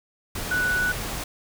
sine tone in noise, 1480 Hz, F#6, in tune, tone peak -21 dBFS, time 0.51-0.92 s, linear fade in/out 5 ms, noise pink, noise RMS -31 dBFS, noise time 0.35-1.24 s, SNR +7 dB, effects none

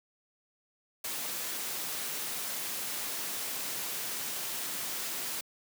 white noise, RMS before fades -36 dBFS, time 1.04-5.41 s, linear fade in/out 5 ms, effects high-pass 150 Hz 12 dB/octave

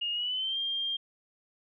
sine tone with pitch glide, 2850 to 3199 Hz, F7 to G7, +34 to +34 cents, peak -29 dBFS, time 0.01-0.97 s, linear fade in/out 10 ms, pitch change +200 cents, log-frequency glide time 0.12-0.58 s, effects none

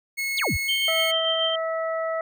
40% pulse tone, 2182 Hz, C#7, 28 cents flat, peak -24 dBFS, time 0.17-1.12 s, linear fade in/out 20 ms
sine exponential sweep, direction down, 5100 to 55 Hz, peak -23 dBFS, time 0.37-0.57 s, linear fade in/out 5 ms
sine tone with tremolo, 3136 Hz, G7, in tune, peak -21 dBFS, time 0.68-1.56 s, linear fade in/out 10 ms, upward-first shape sine, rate 6.9 Hz, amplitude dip 40%
harmonic tone, 650 Hz, E5, 24 cents flat, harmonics 1 / 2 / 3, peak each -25 / -31 / -35 dBFS, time 0.88-2.21 s, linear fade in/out 2 ms
effects none

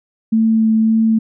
sine tone with vibrato, 221.9 Hz, A3, 15 cents sharp, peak -10 dBFS, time 0.32-1.19 s, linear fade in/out 10 ms, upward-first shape sine, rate 1.8 Hz, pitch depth 10 cents each way, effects none

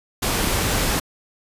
pink noise, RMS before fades -21 dBFS, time 0.22-1 s, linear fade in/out 10 ms, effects resampled to 32000 Hz

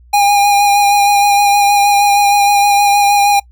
square tone with vibrato, 812 Hz, G#5, 39 cents flat, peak -8 dBFS, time 0.13-3.4 s, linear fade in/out 10 ms, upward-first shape sine, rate 6.4 Hz, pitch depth 20 cents each way, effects noise-tail reverb RT60 0.1 s tail -24 dB re dry + added 60 Hz sine -40 dBFS peak until 3.51 s

